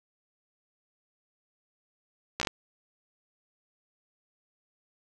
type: slowing click train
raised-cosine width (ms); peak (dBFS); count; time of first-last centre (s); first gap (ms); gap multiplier
0.2; -11; 5; 2.4-2.472; 14; 1.17
effects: none